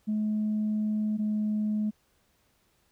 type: tone pair in turn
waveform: sine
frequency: 213.4 / 212.4 Hz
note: G#3 / G#3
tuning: +47 / +39 cents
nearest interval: unison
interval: 8 cents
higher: first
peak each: -24 dBFS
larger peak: neither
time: 0.07-1.18 / 1.18-1.91 s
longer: first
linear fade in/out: 20 ms
effects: tanh soft clip ceiling -22 dBFS + pink hiss -69 dBFS RMS until 2.91 s